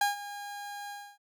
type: tone with ADSR envelope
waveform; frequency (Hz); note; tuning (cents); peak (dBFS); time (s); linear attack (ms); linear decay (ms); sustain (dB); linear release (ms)
30% pulse; 814; G#5; -35; -20; 0.01-1.18; 4; 140; -16; 280
effects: none